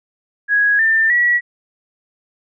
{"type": "tone with pitch steps", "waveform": "sine", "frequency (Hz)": [1661.2, 1790.7, 1930.4], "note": ["G#6", "A6", "B6"], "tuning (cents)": [0, 30, -40], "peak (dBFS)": -11, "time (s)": [0.48, 1.41], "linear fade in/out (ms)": 50, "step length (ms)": 310, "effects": []}